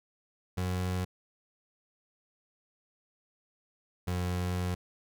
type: tone pair in turn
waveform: 30% pulse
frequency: 91.4 / 89.88 Hz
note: F#2 / F#2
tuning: -21 / -50 cents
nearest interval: unison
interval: 29 cents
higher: first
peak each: -27 dBFS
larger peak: neither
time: 0.57-1.05 / 4.07-4.75 s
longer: second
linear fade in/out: 10 ms
effects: none